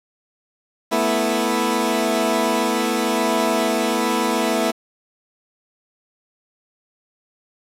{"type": "chord", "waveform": "15% pulse", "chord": "A suspended second", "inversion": "none", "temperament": "equal", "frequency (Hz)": [220, 246.9, 329.6], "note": ["A3", "B3", "E4"], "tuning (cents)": [0, 0, 0], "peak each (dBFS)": -16, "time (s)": [0.91, 4.72], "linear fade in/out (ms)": 20, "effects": ["resampled to 32000 Hz", "7-bit"]}